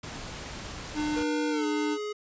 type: noise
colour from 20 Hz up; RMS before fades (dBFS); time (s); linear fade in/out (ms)
pink; -39; 0.03-1.23; 5
type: tone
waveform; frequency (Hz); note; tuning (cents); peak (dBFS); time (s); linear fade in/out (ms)
square; 300; D4; +37; -28; 0.94-1.98; 50
type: tone with pitch glide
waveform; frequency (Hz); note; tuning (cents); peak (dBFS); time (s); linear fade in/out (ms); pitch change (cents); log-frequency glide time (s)
square; 479.1 to 419.5; A#4 to G#4; +47 to +17; -32; 1.16-2.13; 10; -230; 1.5-1.66
effects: resampled to 16000 Hz